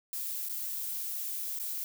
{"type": "noise with dropouts", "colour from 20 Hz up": "violet", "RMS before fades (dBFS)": -36, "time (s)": [0.13, 1.84], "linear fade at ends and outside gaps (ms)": 1, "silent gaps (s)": [[0.487, 0.495], [1.589, 1.598]], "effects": []}